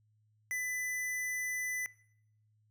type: tone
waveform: square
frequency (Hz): 2000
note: B6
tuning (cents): +21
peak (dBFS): -34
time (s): 0.51-1.86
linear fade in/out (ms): 0
effects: noise-tail reverb RT60 0.7 s tail -20 dB re dry + added 107 Hz sine -68 dBFS peak until 2.7 s